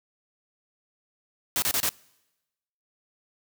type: noise bursts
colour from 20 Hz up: white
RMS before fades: -25 dBFS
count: 4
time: 1.56-1.891 s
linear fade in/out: 0 ms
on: 61 ms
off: 29 ms
effects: noise-tail reverb RT60 1.0 s tail -25 dB re dry